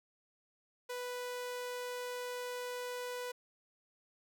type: tone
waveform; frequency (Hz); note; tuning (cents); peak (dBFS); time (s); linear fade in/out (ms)
sawtooth; 493.9; B4; 0; -35; 0.89-3.32; 10
effects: none